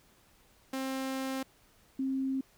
sawtooth / sine tone pair in turn, 265.2 / 266.4 Hz, C4 / C4, +23 / +31 cents, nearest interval unison, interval 8 cents, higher second, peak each -29 / -29 dBFS, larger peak neither, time 0.73-1.43 / 1.99-2.41 s, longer first, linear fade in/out 5 ms, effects pink hiss -64 dBFS RMS until 2.57 s

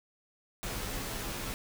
pink noise with comb filter, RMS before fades -37 dBFS, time 0.63-1.54 s, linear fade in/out 0 ms, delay 13 ms, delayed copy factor -0.65, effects none

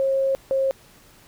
sine tone pair in turn, 539 / 536.6 Hz, C#5 / C5, -49 / +44 cents, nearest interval unison, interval 7 cents, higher first, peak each -18 dBFS, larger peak neither, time 0-0.35 / 0.51-0.71 s, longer first, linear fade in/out 0 ms, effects pink hiss -52 dBFS RMS until 1.27 s

